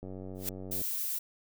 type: click train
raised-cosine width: 2 ms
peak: -30 dBFS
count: 75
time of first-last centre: 0.03-0.816 s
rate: 94.2 Hz
type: noise with exponential growth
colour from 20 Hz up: blue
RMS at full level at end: -30 dBFS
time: 0.35-0.49 s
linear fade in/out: 1 ms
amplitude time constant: 29 ms
type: noise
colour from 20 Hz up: violet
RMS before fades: -34 dBFS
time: 0.71-1.19 s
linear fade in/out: 10 ms
effects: none